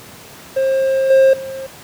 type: tone with level steps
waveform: triangle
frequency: 533 Hz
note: C5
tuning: 32 cents sharp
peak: -11 / -5 / -23 dBFS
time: 0.56-1.67 s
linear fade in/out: 10 ms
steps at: 1.1 / 1.33 s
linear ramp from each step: 5 ms
effects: pink hiss -38 dBFS RMS until 1.83 s + high-pass 100 Hz 12 dB/octave